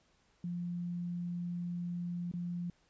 sine tone with dropouts, 174.61 Hz, F3, in tune, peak -35 dBFS, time 0.44-2.7 s, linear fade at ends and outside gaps 2 ms, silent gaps 2.315-2.337 s, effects pink hiss -71 dBFS RMS until 2.89 s + resampled to 16000 Hz

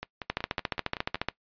two click trains, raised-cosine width 0.3 ms, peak -18 / -11 dBFS, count 7 / 15, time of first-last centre 0.03-1.156 / 0.3-1.286 s, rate 5.33 / 14.2 Hz, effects noise-tail reverb RT60 0.1 s tail -20 dB re dry + resampled to 11025 Hz

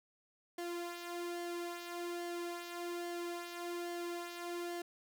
sawtooth tone with flanger, 347 Hz, F4, 11 cents flat, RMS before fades -42 dBFS, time 0.58-4.82 s, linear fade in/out 5 ms, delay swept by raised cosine 0.78 to 2.78 ms, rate 1.2 Hz, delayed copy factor -0.55, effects none

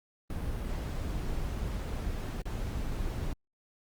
brown noise with dropouts, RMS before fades -34 dBFS, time 0.3-3.33 s, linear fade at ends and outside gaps 2 ms, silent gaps 2.419-2.455 s, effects Opus 32 kbps

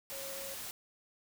sine tone in noise, 546 Hz, C#5, 26 cents flat, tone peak -45 dBFS, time 0.12-0.54 s, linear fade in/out 0 ms, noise white, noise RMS -43 dBFS, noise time 0.1-0.71 s, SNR -5 dB, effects none

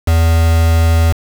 triangle tone with quantisation, 82.41 Hz, E2, in tune, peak -6 dBFS, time 0.07-1.13 s, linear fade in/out 10 ms, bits 3, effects none

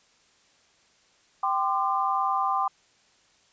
sine tone cluster, 782 / 1033 / 1194 Hz, G5 / C6 / D6, -4 / -22 / +28 cents, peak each -27 dBFS, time 1.43-2.68 s, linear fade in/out 5 ms, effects white hiss -62 dBFS RMS until 3.52 s + resampled to 16000 Hz

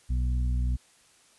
harmonic tone, 61.74 Hz, B1, in tune, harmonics 1 / 2 / 3 / 4, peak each -24 / -34 / -45 / -42 dBFS, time 0.09-0.77 s, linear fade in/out 20 ms, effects white hiss -60 dBFS RMS until 1.38 s + resampled to 24000 Hz

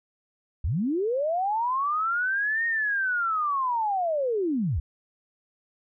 sine linear two-way sweep, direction up then down, 55.9 to 1864.7 to 55.9 Hz, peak -23 dBFS, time 0.64-4.8 s, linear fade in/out 5 ms, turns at 2.66 s, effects none

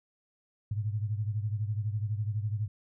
sine beating tone pair, 103.83 / 115.83 Hz, G#2 / A#2, 0 / -11 cents, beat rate 12 Hz, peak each -30 / -35 dBFS, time 0.71-2.68 s, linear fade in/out 5 ms, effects none

